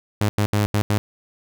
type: tone bursts at uneven times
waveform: sawtooth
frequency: 103.83 Hz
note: G#2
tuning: in tune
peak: -13 dBFS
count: 5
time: 0.21-0.29 / 0.38-0.46 / 0.53-0.66 / 0.74-0.82 / 0.9-0.98 s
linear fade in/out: 0 ms
effects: none